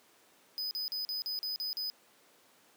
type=tone bursts; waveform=square; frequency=5000 Hz; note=D#8; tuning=8 cents sharp; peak=-34 dBFS; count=8; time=0.58-1.9 s; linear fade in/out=0 ms; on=130 ms; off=40 ms; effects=pink hiss -63 dBFS RMS until 2.76 s + high-pass 300 Hz 12 dB/octave